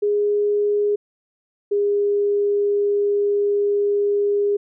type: tone pair in turn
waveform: sine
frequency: 412.9 / 407.7 Hz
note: G#4 / G#4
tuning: -10 / -32 cents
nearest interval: unison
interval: 22 cents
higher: first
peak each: -16 dBFS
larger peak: neither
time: 0.02-0.96 / 1.71-4.57 s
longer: second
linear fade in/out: 10 ms
effects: none